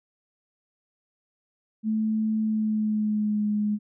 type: tone with pitch glide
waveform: sine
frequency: 218 to 209.4 Hz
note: A3 to G#3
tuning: -16 to +15 cents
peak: -22 dBFS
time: 1.83-3.79 s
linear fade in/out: 50 ms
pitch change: -69 cents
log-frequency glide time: 2.41-3.46 s
effects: none